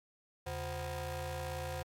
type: ring-modulated tone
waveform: 25% pulse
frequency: 220 Hz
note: A3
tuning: in tune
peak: -31 dBFS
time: 0.46-1.83 s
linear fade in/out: 10 ms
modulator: 301 Hz
effects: AAC 64 kbps